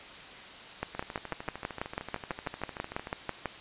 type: two click trains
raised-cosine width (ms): 0.5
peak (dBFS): -16 / -23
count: 17 / 29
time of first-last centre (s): 0.83-3.457 / 0.95-3.071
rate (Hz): 6.09 / 13.2
effects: white hiss -46 dBFS RMS until 3.6 s + resampled to 8000 Hz